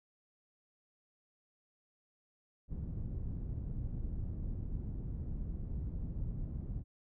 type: low-pass noise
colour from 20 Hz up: pink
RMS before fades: -39 dBFS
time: 2.68-6.84 s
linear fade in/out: 50 ms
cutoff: 150 Hz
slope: 12 dB/octave
effects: none